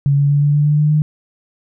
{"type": "tone with pitch steps", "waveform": "sine", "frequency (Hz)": [140.8, 142.35, 143.92, 145.51, 147.12, 148.74, 150.38, 152.04], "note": ["C#3", "C#3", "D3", "D3", "D3", "D3", "D3", "D#3"], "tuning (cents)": [27, 46, -35, -16, 3, 22, 41, -40], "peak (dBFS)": -10, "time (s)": [0.06, 1.02], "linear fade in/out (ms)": 0, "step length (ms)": 120, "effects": []}